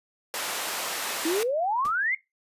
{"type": "high-pass noise", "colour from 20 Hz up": "pink", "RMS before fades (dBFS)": -31, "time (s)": [0.34, 1.43], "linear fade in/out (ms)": 0, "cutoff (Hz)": 620, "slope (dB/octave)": 12}
{"type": "exponential sweep", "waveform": "sine", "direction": "up", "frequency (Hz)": [310, 2189], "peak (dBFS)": -23, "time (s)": [1.25, 2.15], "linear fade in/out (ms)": 5}
{"type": "noise with exponential decay", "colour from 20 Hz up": "pink", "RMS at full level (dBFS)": -37, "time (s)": [1.85, 1.96], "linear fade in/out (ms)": 0, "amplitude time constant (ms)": 22}
{"effects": ["noise-tail reverb RT60 0.2 s tail -20 dB re dry", "resampled to 32000 Hz"]}